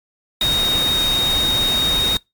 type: tone in noise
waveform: sine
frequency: 3729 Hz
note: A#7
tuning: in tune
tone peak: -15 dBFS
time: 0.41-2.17 s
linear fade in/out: 2 ms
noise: pink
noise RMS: -24 dBFS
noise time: 0.41-2.17 s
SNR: +6 dB
effects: noise-tail reverb RT60 0.2 s tail -25 dB re dry + MP3 96 kbps